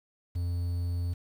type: tone with quantisation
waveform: triangle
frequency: 87.31 Hz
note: F2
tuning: in tune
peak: -26 dBFS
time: 0.35-1.14 s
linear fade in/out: 10 ms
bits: 9
effects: none